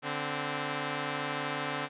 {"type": "tone pair together", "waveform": "5% pulse", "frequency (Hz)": [145.92, 260], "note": ["D3", "C4"], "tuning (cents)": [-11, -11], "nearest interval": "minor seventh", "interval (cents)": 1000, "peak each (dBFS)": -23, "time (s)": [0.02, 1.89], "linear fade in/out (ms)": 50, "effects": ["resampled to 8000 Hz"]}